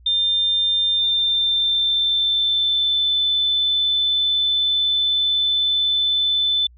sine tone with pitch glide, 3600 to 3518 Hz, A7 to A7, +39 to -1 cents, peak -16 dBFS, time 0.06-6.67 s, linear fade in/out 5 ms, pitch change -40 cents, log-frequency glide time 0.93-3.2 s, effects added 60 Hz sine -45 dBFS peak until 6.77 s

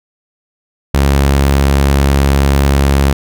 sawtooth tone, 69.3 Hz, C#2, in tune, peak -4 dBFS, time 0.94-3.13 s, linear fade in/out 5 ms, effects none

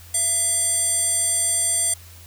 square tone with band-pass filter, 673 Hz, E5, 36 cents sharp, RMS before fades -21 dBFS, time 0.14-1.94 s, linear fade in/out 5 ms, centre 8600 Hz, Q 8, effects added 86 Hz sine -43 dBFS peak until 2.26 s + white hiss -47 dBFS RMS until 2.26 s

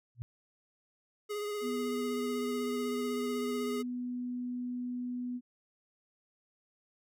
sine tone with exponential growth, 120 Hz, B2, 49 cents flat, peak -32 dBFS, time 0.15-0.22 s, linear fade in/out 0 ms, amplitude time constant 15 ms
square tone with vibrato, 415.3 Hz, G#4, in tune, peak -35 dBFS, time 1.29-3.83 s, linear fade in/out 20 ms, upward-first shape sine, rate 16 Hz, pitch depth 23 cents each way
sine tone, 246.9 Hz, B3, in tune, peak -34 dBFS, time 1.61-5.41 s, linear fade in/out 50 ms
effects none

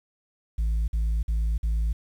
sine tone bursts, 55 Hz, A1, in tune, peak -19 dBFS, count 4, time 0.58-1.93 s, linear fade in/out 10 ms, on 300 ms, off 50 ms, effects tanh soft clip ceiling -21 dBFS + 9-bit

